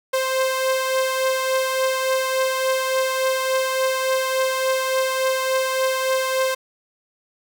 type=beating tone pair; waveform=sawtooth; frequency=523.3 / 526.8 Hz; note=C5 / C5; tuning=0 / +12 cents; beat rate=3.5 Hz; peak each=-16 / -23 dBFS; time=0.13-6.55 s; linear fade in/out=10 ms; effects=none